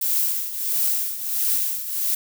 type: noise with tremolo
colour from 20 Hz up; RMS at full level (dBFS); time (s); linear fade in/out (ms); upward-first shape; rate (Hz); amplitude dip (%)
violet; -20; 0.01-2.15; 5; triangle; 1.5; 75
effects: none